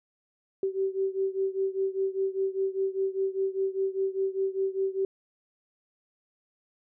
sine beating tone pair, 383.8 / 388.8 Hz, G4 / G4, -37 / -14 cents, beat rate 5 Hz, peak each -28 / -30 dBFS, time 0.63-5.05 s, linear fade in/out 2 ms, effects none

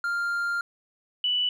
triangle / sine tone pair in turn, 1396.9 / 2966 Hz, F6 / F#7, 0 / +4 cents, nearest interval octave + minor second, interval 1304 cents, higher second, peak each -23 / -22 dBFS, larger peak second, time 0.04-0.61 / 1.24-1.49 s, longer first, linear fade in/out 2 ms, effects none

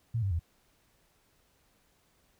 sine tone with pitch steps, 115.2 / 98 / 83.36 Hz, A#2 / G2 / E2, -20 / 0 / +20 cents, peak -27 dBFS, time 0.14-0.395 s, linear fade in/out 10 ms, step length 85 ms, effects pink hiss -69 dBFS RMS until 2.39 s

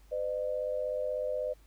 sine tone pair together, 508.7 / 605 Hz, C5 / D#5, -49 / -49 cents, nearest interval minor third, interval 300 cents, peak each -33 / -33 dBFS, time 0.11-1.54 s, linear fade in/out 20 ms, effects added 50 Hz sine -56 dBFS peak until 1.66 s + pink hiss -66 dBFS RMS until 1.66 s

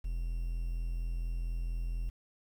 triangle tone with quantisation, 42.13 Hz, E1, 38 cents sharp, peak -30 dBFS, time 0.04-2.1 s, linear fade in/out 10 ms, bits 10, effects none

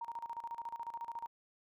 sine tone with tremolo, 932.3 Hz, A#5, in tune, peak -38 dBFS, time 0.01-1.27 s, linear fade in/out 5 ms, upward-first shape square, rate 14 Hz, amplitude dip 80%, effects none

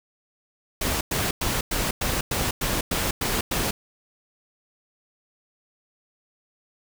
pink noise bursts, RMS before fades -25 dBFS, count 10, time 0.81-3.71 s, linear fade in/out 5 ms, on 200 ms, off 100 ms, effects none

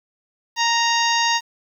harmonic tone with a mistuned harmonic, 931 Hz, A#5, 2 cents flat, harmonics 1 / 2 / 3 / 4 / 5 / 6 / 7, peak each -20 / -23 / -25 / -26 / -27 / -28 / -28 dBFS, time 0.56-1.41 s, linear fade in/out 50 ms, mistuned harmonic 5, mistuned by +40 cents, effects 8-bit

